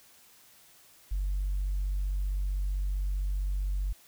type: tone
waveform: sine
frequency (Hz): 47.72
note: G1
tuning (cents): -46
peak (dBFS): -26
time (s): 1.11-3.93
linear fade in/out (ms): 10
effects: tanh soft clip ceiling -24 dBFS + white hiss -58 dBFS RMS until 4.07 s